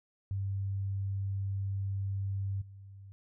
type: tone with level steps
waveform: sine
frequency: 98 Hz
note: G2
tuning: in tune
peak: -31 / -47 dBFS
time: 0.31-3.12 s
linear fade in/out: 0 ms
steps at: 2.61 s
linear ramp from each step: 10 ms
effects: none